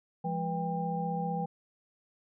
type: tone cluster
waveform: sine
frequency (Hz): 171.6 / 206.9 / 488.7 / 797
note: F3 / G#3 / B4 / G5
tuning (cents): -30 / -6 / -18 / +28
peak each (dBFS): -33 / -40 / -39 / -34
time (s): 0.24-1.46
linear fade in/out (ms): 10
effects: none